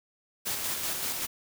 white noise with tremolo, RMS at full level -31 dBFS, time 0.45-1.27 s, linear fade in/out 20 ms, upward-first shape square, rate 5.2 Hz, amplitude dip 30%, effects none

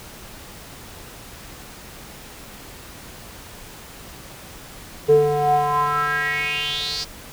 square tone with band-pass filter sweep, 146.83 Hz, D3, in tune, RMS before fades -20 dBFS, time 5.08-7.05 s, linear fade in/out 20 ms, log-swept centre 420 to 5000 Hz, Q 6.3, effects pink hiss -40 dBFS RMS until 7.32 s

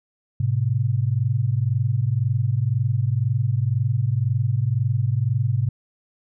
sine tone pair together, 107.2 / 129.16 Hz, A2 / C3, -45 / -22 cents, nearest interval minor third, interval 323 cents, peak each -21 dBFS, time 0.4-5.69 s, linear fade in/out 5 ms, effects none

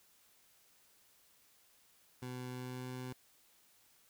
20% pulse tone with pitch glide, 125.9 to 127.14 Hz, B2 to C3, +34 to -49 cents, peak -37 dBFS, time 2.22-3.13 s, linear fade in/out 5 ms, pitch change +17 cents, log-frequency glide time 2.5-2.88 s, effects white hiss -68 dBFS RMS until 4.09 s

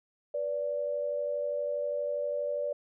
sine tone pair together, 488.6 / 581 Hz, B4 / D5, -19 / -19 cents, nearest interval minor third, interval 300 cents, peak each -36 / -30 dBFS, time 0.34-2.73 s, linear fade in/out 5 ms, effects none

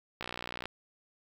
click train, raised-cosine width 0.3 ms, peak -21 dBFS, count 28, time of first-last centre 0.21-0.656 s, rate 60.5 Hz, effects 8-bit

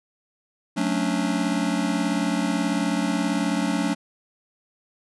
square chord, D major seventh, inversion first, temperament just, 183.54 / 220.2 / 275.3 / 293.7 Hz, F#3 / A3 / C#4 / D4, -14 / +2 / -12 / 0 cents, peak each -28 dBFS, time 0.76-3.95 s, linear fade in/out 20 ms, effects resampled to 24000 Hz

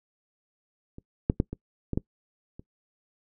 clicks, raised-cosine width 3 ms, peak -29 / -7 / -9 / -21 / -16 / -12 / -29 dBFS, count 7, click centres 0.984 / 1.299 / 1.401 / 1.53 / 1.933 / 1.975 / 2.595 s, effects noise-tail reverb RT60 0.1 s tail -22 dB re dry

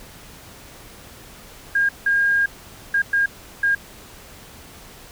sine tone bursts at uneven times, 1619 Hz, G#6, 45 cents flat, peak -15 dBFS, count 5, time 1.75-1.89 / 2.06-2.46 / 2.94-3.02 / 3.13-3.26 / 3.63-3.75 s, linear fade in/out 5 ms, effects pink hiss -43 dBFS RMS until 5.11 s

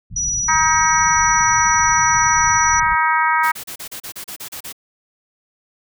pink low-pass noise, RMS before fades -32 dBFS, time 0.1-2.96 s, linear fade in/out 10 ms, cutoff 190 Hz, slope 48 dB/octave
sine tone, 5860 Hz, F#8, 18 cents flat, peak -18 dBFS, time 0.16-2.8 s, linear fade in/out 5 ms
harmonic tone, 316.8 Hz, D#4, 31 cents sharp, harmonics 3 / 4 / 5 / 6 / 7, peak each -17 / -19 / -21 / -23 / -24 dBFS, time 0.48-3.52 s, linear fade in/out 10 ms
white noise bursts, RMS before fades -31 dBFS, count 11, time 3.43-4.727 s, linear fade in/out 10 ms, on 87 ms, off 34 ms
effects none

